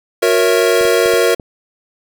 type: chord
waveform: square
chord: F# dominant seventh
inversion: none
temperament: equal with one note detuned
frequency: 363.8 / 466.2 / 554.4 / 659.3 Hz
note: F#4 / A#4 / C#5 / E5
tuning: -29 / 0 / 0 / 0 cents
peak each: -17 / -14 / -19 / -19 dBFS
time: 0.22-1.35 s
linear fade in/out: 10 ms
type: clicks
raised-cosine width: 2 ms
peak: -17 dBFS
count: 5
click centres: 0.811 / 0.852 / 1.059 / 1.137 / 1.398 s
effects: none